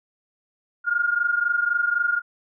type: tone pair together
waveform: sine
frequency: 1412 / 1435.9 Hz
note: F6 / F6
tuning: +19 / +48 cents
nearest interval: unison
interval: 29 cents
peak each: -21 / -24 dBFS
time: 0.84-2.22 s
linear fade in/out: 50 ms
effects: none